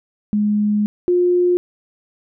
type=tone pair in turn; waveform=sine; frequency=208.9 / 355.8 Hz; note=G#3 / F4; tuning=+10 / +32 cents; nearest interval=major sixth; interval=922 cents; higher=second; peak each=-14 / -12 dBFS; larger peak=second; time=0.33-0.86 / 1.08-1.57 s; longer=first; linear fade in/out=0 ms; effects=none